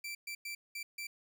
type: tone bursts at uneven times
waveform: sawtooth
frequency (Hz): 2340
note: D7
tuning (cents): -7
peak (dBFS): -36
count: 5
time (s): 0.04-0.15 / 0.27-0.35 / 0.45-0.55 / 0.75-0.83 / 0.98-1.07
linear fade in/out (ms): 5
effects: none